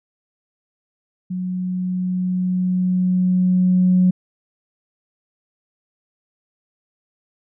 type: tone with level ramp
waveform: sine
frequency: 182.8 Hz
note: F#3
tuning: 21 cents flat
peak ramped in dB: -22 to -10 dBFS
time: 1.3-4.11 s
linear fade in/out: 10 ms
effects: tanh soft clip ceiling -6 dBFS